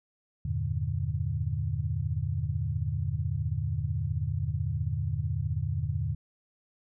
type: chord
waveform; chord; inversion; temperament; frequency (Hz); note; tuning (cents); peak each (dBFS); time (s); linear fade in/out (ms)
sine; E half-diminished seventh; none; equal; 82.41 / 98 / 116.54 / 146.83; E2 / G2 / Bb2 / D3; 0 / 0 / 0 / 0; -33; 0.45-6.15; 5
effects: none